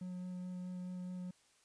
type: tone with vibrato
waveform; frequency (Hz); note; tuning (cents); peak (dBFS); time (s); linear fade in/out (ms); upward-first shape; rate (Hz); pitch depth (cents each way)
triangle; 181.4; F#3; -34; -39; 0.01-1.31; 5; sine; 4.7; 9
effects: white hiss -70 dBFS RMS until 1.64 s + resampled to 22050 Hz